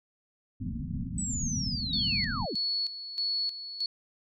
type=low-pass noise; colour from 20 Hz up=white; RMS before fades=-34 dBFS; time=0.6-2.46 s; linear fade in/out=10 ms; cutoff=260 Hz; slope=96 dB/octave
type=linear sweep; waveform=sine; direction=down; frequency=8070 to 165.1 Hz; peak=-32 dBFS; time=1.18-2.55 s; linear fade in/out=2 ms
type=tone with tremolo; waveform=sine; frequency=4398 Hz; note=C#8; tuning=14 cents flat; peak=-27 dBFS; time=1.93-3.86 s; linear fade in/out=2 ms; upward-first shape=square; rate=1.6 Hz; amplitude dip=70%
effects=none